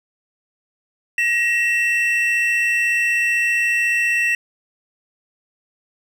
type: tone pair together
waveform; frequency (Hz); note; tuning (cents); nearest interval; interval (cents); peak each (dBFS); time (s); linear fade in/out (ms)
triangle; 1895.8 / 2681; A#6 / E7; +29 / +29; tritone; 600; -17; 1.18-4.35; 2
effects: none